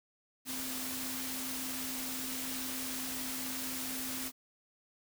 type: tone in noise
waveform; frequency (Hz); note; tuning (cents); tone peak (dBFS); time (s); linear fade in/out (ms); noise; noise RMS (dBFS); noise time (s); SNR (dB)
sine; 259.1; C4; -17; -43; 0.45-4.32; 50; white; -39; 0.45-4.32; -7
effects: none